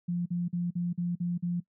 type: tone bursts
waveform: sine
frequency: 174.61 Hz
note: F3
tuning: in tune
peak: -27 dBFS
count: 7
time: 0.08-1.604 s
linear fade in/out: 10 ms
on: 180 ms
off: 44 ms
effects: noise-tail reverb RT60 0.1 s tail -20 dB re dry